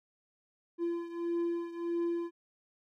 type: beating tone pair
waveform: triangle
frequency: 340.7 / 342.3 Hz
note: F4 / F4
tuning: -43 / -35 cents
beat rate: 1.6 Hz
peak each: -31 / -35 dBFS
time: 0.78-2.31 s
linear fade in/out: 50 ms
effects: none